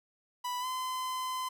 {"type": "tone with pitch glide", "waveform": "45% pulse", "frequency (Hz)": [987.8, 1024.4], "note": ["B5", "C6"], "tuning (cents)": [0, -37], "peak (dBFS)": -33, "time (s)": [0.44, 1.49], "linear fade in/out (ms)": 10, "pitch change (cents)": 63, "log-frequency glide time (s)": [0.6, 0.66], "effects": []}